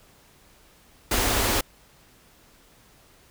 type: band-stop noise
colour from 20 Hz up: pink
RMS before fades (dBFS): -23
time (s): 1.11-1.61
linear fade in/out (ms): 5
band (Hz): 110 to 200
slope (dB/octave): 96
effects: pink hiss -56 dBFS RMS until 3.3 s